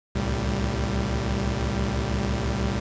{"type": "tone cluster", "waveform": "sawtooth", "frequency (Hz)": [66, 72, 112.7, 195.6], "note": ["C2", "D2", "A2", "G3"], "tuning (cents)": [16, -34, 42, -4], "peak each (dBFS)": [-24, -27, -25, -26], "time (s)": [0.15, 2.8], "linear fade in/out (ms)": 10, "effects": ["resampled to 16000 Hz", "8-bit"]}